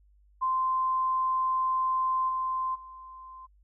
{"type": "tone with level steps", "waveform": "sine", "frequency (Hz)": 1040, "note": "C6", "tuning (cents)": -11, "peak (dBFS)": [-24, -27, -43], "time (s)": [0.41, 3.47], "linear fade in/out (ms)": 20, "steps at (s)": [2.28, 2.74], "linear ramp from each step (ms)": 20, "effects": ["added 50 Hz sine -58 dBFS peak until 3.63 s"]}